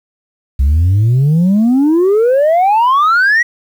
sine exponential sweep, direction up, 64.5 to 1954 Hz, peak -5 dBFS, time 0.59-3.43 s, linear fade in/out 10 ms, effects tanh soft clip ceiling -6 dBFS + 7-bit

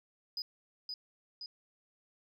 sine tone with echo, 4978 Hz, D#8, in tune, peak -33 dBFS, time 0.37-0.42 s, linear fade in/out 2 ms, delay 520 ms, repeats 2, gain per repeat -4 dB, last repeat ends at 1.46 s, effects tanh soft clip ceiling -33 dBFS

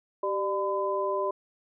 sine tone cluster, 388.9 / 598 / 1011 Hz, G4 / D5 / B5, -14 / +31 / +40 cents, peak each -30 dBFS, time 0.23-1.31 s, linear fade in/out 5 ms, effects none

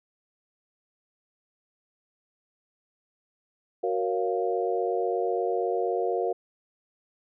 sine chord, Gb major seventh, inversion none, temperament equal, 370 / 466.2 / 554.4 / 698.5 Hz, Gb4 / Bb4 / Db5 / F5, 0 / 0 / 0 / 0 cents, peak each -29 / -28 / -34 / -30 dBFS, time 3.83-6.33 s, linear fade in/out 10 ms, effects none

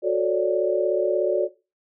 sine chord, D major seventh, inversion first, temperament just, 367.1 / 440.5 / 550.6 / 587.3 Hz, F#4 / A4 / C#5 / D5, -14 / +2 / -12 / 0 cents, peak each -23 / -26 / -26 / -23 dBFS, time 0.02-1.49 s, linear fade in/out 50 ms, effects noise-tail reverb RT60 0.3 s tail -19 dB re dry

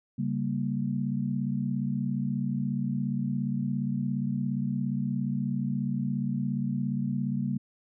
sine chord, G diminished, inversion second, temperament equal, 138.59 / 196 / 233.1 Hz, Db3 / G3 / Bb3, 0 / 0 / 0 cents, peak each -31 dBFS, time 0.18-7.58 s, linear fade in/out 10 ms, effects none

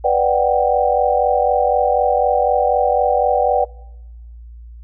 sine chord, G major seventh, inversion first, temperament equal, 493.9 / 587.3 / 740 / 784 Hz, B4 / D5 / F#5 / G5, 0 / 0 / 0 / 0 cents, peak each -18 dBFS, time 0.04-3.65 s, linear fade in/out 10 ms, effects noise-tail reverb RT60 1.0 s tail -24 dB re dry + added 58 Hz sine -34 dBFS peak until 4.83 s

